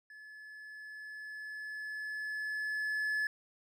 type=tone with level ramp; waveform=triangle; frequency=1718 Hz; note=A6; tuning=42 cents flat; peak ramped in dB=-48 to -28 dBFS; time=0.1-3.27 s; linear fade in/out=2 ms; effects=none